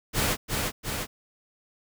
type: noise with echo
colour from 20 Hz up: pink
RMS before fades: -25 dBFS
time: 0.13-0.37 s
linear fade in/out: 50 ms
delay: 350 ms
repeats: 2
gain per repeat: -3 dB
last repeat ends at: 1.07 s
effects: none